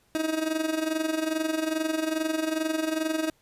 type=tone with amplitude modulation; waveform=30% pulse; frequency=316.5 Hz; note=D#4; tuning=30 cents sharp; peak=-20 dBFS; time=0.15-3.3 s; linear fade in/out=0 ms; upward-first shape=sine; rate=22.4 Hz; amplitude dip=70%; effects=pink hiss -65 dBFS RMS until 3.41 s + resampled to 32000 Hz